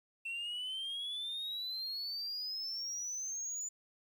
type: exponential sweep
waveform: sine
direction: up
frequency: 2691 to 7040 Hz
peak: -35 dBFS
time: 0.25-3.69 s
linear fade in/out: 10 ms
effects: tanh soft clip ceiling -36 dBFS + 11-bit